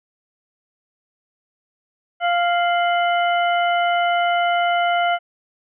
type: harmonic tone with a mistuned harmonic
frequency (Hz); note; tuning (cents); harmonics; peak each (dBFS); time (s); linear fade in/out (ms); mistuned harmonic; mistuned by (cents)
697; F5; -4; 1 / 2 / 3 / 4; -17 / -23 / -27 / -29; 2.2-5.19; 50; 4; +120
effects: none